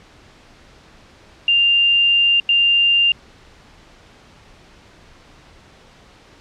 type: tone bursts at uneven times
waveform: sine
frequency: 2794 Hz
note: F7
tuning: in tune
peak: -11 dBFS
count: 2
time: 1.48-2.4 / 2.49-3.12 s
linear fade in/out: 2 ms
effects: pink hiss -47 dBFS RMS until 6.4 s + low-pass 5000 Hz 12 dB/octave